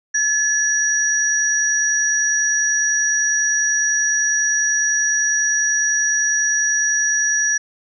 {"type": "tone pair together", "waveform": "sine", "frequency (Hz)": [1717, 5775], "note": ["A6", "F#8"], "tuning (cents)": [-43, -43], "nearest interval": "octave + major sixth", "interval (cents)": 2100, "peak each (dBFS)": -18, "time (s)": [0.14, 7.58], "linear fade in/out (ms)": 10, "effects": []}